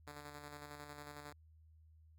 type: tone with tremolo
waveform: 5% pulse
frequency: 146.83 Hz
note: D3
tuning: in tune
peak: -37 dBFS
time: 0.07-1.33 s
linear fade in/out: 2 ms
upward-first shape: square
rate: 11 Hz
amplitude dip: 40%
effects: added 79 Hz sine -61 dBFS peak until 2.18 s